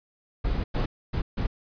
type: noise bursts at uneven times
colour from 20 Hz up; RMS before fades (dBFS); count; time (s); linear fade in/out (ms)
brown; -26; 4; 0.44-0.64 / 0.74-0.86 / 1.13-1.22 / 1.37-1.47; 10
effects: resampled to 11025 Hz